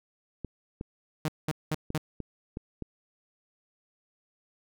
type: clicks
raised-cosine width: 3 ms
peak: -22 dBFS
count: 6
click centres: 0.447 / 0.811 / 1.904 / 2.203 / 2.571 / 2.823 s
type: tone bursts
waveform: sawtooth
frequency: 155.1 Hz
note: D#3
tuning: 5 cents flat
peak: -23 dBFS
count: 4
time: 1.25-1.978 s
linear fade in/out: 0 ms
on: 32 ms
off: 200 ms
effects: none